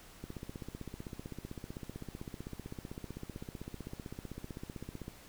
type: click train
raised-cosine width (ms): 3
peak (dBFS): -29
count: 77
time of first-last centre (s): 0.24-5.081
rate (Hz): 15.7
effects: pink hiss -56 dBFS RMS until 5.28 s